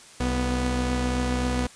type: tone pair together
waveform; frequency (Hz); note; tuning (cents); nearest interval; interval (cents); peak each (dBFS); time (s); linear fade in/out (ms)
sawtooth; 63.56 / 246.7; C2 / B3; -50 / -2; octave + major seventh; 2348; -22; 0.2-1.67; 5
effects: white hiss -48 dBFS RMS until 1.75 s + resampled to 22050 Hz